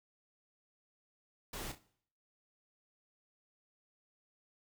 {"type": "noise with echo", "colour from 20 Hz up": "pink", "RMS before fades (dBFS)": -43, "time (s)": [1.53, 1.72], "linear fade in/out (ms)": 5, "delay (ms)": 32, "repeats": 2, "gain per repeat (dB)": -10, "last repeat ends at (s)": 1.784, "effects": ["noise-tail reverb RT60 0.6 s tail -19 dB re dry"]}